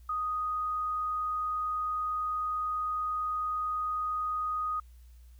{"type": "tone", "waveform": "sine", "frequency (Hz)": 1244.5, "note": "D#6", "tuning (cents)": 0, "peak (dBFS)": -29, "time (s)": [0.09, 4.8], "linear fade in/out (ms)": 5, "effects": ["added 60 Hz sine -50 dBFS peak until 5.39 s", "white hiss -69 dBFS RMS until 5.39 s"]}